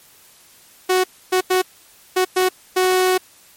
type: tone bursts at uneven times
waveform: sawtooth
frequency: 370 Hz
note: F#4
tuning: in tune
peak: -10 dBFS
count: 6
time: 0.89-1.04 / 1.32-1.41 / 1.5-1.62 / 2.16-2.25 / 2.36-2.49 / 2.76-3.18 s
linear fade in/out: 10 ms
effects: white hiss -49 dBFS RMS until 3.56 s + MP3 64 kbps